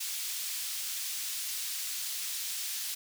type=high-pass noise; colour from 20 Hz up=pink; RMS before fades=-36 dBFS; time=0-2.95 s; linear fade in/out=10 ms; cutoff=3800 Hz; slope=12 dB/octave; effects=none